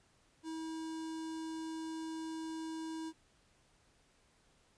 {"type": "tone with notch filter", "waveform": "square", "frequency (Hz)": 321.2, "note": "E4", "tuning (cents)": -45, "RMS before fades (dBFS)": -42, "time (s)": [0.43, 3.13], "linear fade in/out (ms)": 50, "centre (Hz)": 2100, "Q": 1.5, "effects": ["pink hiss -70 dBFS RMS until 4.77 s", "resampled to 22050 Hz"]}